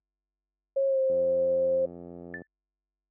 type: tone with pitch glide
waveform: sine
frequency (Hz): 544 to 528.2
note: C#5 to C5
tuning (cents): -33 to +16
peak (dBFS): -22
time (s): 0.76-1.86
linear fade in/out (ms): 10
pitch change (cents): -51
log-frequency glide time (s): 0.87-1
type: click train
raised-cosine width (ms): 2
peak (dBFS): -29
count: 115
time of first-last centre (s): 1.1-2.418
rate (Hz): 86.5
type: tone with exponential decay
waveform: sine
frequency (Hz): 1758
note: A6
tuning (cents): -2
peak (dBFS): -31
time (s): 2.34-2.47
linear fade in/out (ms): 1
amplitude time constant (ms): 27
effects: added 50 Hz sine -70 dBFS peak until 3.1 s + high-pass 150 Hz 12 dB/octave